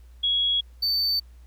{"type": "tone pair in turn", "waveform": ["sine", "triangle"], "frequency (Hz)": [3330, 4553], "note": ["G#7", "C#8"], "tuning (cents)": [4, 45], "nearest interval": "perfect fourth", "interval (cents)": 541, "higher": "second", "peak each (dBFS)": -20, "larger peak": "neither", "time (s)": [[0.23, 0.61], [0.82, 1.2]], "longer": "neither", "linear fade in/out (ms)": 10, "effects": ["added 60 Hz sine -45 dBFS peak until 1.46 s", "pink hiss -64 dBFS RMS until 1.46 s"]}